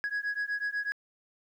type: beating tone pair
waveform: sine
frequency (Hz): 1661.2 / 1669.3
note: G#6 / G#6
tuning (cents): 0 / +8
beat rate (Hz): 8.1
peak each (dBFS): -31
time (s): 0.04-0.92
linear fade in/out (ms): 0
effects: tanh soft clip ceiling -27 dBFS + 11-bit